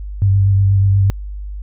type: tone with vibrato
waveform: sine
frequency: 98 Hz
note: G2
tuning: in tune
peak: -9 dBFS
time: 0.22-1.1 s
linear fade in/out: 0 ms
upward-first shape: sine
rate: 8.3 Hz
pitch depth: 24 cents each way
effects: added 50 Hz sine -24 dBFS peak until 1.62 s